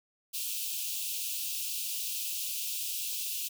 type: high-pass noise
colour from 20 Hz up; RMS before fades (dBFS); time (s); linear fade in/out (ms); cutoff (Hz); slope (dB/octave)
white; -35; 0.33-3.49; 20; 2500; 96
effects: none